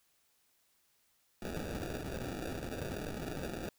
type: noise with sample-and-hold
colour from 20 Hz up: violet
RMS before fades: -40 dBFS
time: 1.42-3.69 s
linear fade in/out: 2 ms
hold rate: 1050 Hz
effects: white hiss -73 dBFS RMS until 3.78 s